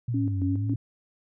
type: linear two-way sweep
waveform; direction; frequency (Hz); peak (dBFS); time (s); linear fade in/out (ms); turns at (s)
sine; down then up; 122.1 to 92.5 to 114; -25; 0.08-0.76; 5; 0.42
type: tone with tremolo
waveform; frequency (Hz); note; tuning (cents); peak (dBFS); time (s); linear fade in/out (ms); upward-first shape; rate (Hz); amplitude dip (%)
sine; 277.2; C#4; 0; -25; 0.14-0.74; 5; square; 3.6; 70
effects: none